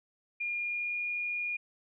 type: tone with pitch glide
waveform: sine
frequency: 2416 to 2431 Hz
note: D7 to D#7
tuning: +48 to -41 cents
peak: -31 dBFS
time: 0.4-1.57 s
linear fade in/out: 10 ms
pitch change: +11 cents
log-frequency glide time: 0.55-1 s
effects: none